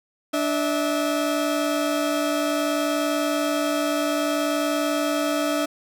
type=tone pair together; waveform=30% pulse; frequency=293.7 / 648 Hz; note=D4 / E5; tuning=0 / -30 cents; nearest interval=octave + major second; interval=1370 cents; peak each=-21 / -22 dBFS; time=0.33-5.66 s; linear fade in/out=10 ms; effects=none